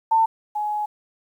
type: tone pair in turn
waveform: sine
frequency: 896 / 840.7 Hz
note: A5 / G#5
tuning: +31 / +21 cents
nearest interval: minor second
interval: 110 cents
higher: first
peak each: -14 / -22 dBFS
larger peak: first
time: 0.11-0.26 / 0.55-0.86 s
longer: second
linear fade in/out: 10 ms
effects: 9-bit